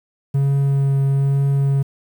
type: tone with vibrato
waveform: triangle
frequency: 138.2 Hz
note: C#3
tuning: 5 cents flat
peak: -12 dBFS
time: 0.34-1.83 s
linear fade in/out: 10 ms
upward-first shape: triangle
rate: 1.1 Hz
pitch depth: 13 cents each way
effects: 8-bit